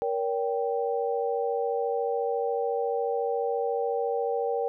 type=chord; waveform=sine; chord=G diminished; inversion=first; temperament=just; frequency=470.4 / 564.5 / 784 Hz; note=Bb4 / Db5 / G5; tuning=+16 / +31 / 0 cents; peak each=-27 / -32 / -31 dBFS; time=0.02-4.68 s; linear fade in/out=0 ms; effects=none